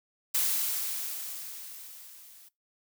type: noise with level ramp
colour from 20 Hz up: blue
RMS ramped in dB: -26 to -54 dBFS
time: 0.34-2.49 s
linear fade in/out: 10 ms
effects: noise-tail reverb RT60 0.2 s tail -22 dB re dry